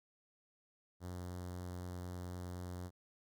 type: tone with notch filter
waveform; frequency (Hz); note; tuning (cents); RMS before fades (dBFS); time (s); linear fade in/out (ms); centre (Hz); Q
sawtooth; 89.6; F2; +45; -45; 1-2.91; 50; 2500; 0.97
effects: none